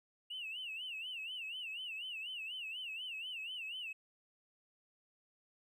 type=tone with vibrato; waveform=triangle; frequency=2800 Hz; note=F7; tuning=4 cents sharp; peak=-38 dBFS; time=0.3-3.93 s; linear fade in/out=10 ms; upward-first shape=sine; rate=4.1 Hz; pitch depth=160 cents each way; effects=tanh soft clip ceiling -38 dBFS